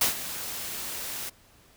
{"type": "noise with ADSR envelope", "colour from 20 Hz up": "white", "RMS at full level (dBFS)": -21, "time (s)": [0.01, 1.3], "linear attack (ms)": 5, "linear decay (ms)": 120, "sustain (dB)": -14, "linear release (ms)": 16, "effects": ["pink hiss -58 dBFS RMS until 1.76 s"]}